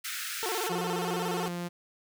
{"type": "high-pass noise", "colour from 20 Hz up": "pink", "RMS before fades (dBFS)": -36, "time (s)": [0.04, 0.69], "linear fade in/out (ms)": 10, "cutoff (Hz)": 1300, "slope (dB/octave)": 96}
{"type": "tone with vibrato", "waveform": "20% pulse", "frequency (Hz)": 403.2, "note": "G4", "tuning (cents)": 49, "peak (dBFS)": -26, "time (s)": [0.43, 1.48], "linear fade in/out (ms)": 0, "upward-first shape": "square", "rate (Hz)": 17, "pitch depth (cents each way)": 180}
{"type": "tone", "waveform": "sawtooth", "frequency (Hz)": 174.61, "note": "F3", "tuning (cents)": 0, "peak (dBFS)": -29, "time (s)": [0.69, 1.69], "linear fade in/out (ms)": 20}
{"effects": []}